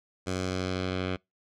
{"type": "tone with low-pass filter sweep", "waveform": "10% pulse", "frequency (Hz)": 92.5, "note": "F#2", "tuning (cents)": 0, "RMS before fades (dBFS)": -31, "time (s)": [0.26, 1.17], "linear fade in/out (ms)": 20, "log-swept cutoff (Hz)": [7500, 3000], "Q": 1.5, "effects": ["noise-tail reverb RT60 0.2 s tail -26 dB re dry"]}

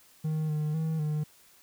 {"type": "tone with pitch steps", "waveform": "triangle", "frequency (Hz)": [156, 152, 159.6, 151.7], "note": ["D#3", "D#3", "D#3", "D#3"], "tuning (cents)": [5, -40, 44, -44], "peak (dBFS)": -25, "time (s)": [0.24, 1.24], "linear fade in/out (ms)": 10, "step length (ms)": 250, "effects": ["white hiss -59 dBFS RMS until 1.62 s"]}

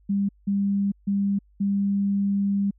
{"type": "tone bursts at uneven times", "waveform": "sine", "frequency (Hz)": 199.4, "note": "G3", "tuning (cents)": 30, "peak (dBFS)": -20, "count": 4, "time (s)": [[0.09, 0.29], [0.47, 0.92], [1.07, 1.39], [1.6, 2.71]], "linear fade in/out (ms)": 10, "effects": ["added 50 Hz sine -55 dBFS peak until 2.78 s"]}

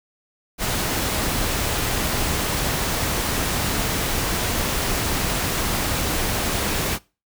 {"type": "noise", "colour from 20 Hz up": "pink", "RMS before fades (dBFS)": -23, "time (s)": [0.58, 6.99], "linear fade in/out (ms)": 50, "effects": ["noise-tail reverb RT60 0.3 s tail -22 dB re dry"]}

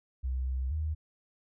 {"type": "tone with pitch steps", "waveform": "sine", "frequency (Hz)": [64.4, 64.8, 77.6], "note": ["C2", "C2", "D#2"], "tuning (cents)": [-27, -16, -4], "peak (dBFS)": -29, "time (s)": [0.23, 0.95], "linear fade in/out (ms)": 20, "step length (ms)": 240, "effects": []}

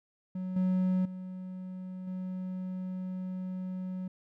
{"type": "tone with level steps", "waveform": "triangle", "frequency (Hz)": 185, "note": "F#3", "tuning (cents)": 0, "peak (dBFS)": [-31, -23, -36, -32], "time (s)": [0.35, 4.08], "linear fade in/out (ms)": 5, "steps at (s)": [0.56, 1.05, 2.07], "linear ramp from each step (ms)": 5, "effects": []}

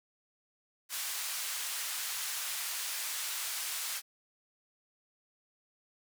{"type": "band-pass noise", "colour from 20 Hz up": "white", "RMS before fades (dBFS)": -37, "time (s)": [0.89, 4.02], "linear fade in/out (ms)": 50, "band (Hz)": [1100, 13000], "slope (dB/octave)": 12, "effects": []}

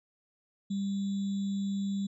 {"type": "tone with sample-and-hold", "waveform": "sine", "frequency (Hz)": 197.9, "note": "G3", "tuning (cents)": 17, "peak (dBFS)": -29, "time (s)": [0.7, 2.07], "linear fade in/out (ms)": 10, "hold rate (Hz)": 3675, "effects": ["resampled to 22050 Hz"]}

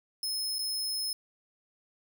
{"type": "tone with dropouts", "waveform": "sawtooth", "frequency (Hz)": 5180, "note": "E8", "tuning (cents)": -31, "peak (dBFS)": -28, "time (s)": [0.23, 1.13], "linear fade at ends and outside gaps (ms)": 2, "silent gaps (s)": [0.585, 0.59], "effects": []}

